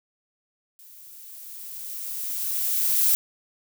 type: noise with level ramp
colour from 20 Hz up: violet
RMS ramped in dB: -49 to -19 dBFS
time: 0.79-3.15 s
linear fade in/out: 0 ms
effects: none